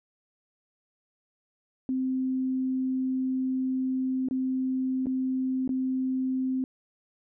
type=tone with dropouts; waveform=sine; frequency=260 Hz; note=C4; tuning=11 cents flat; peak=-25 dBFS; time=1.89-6.64 s; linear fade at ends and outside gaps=1 ms; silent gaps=4.286-4.31 / 5.059-5.068 / 5.677-5.692 s; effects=none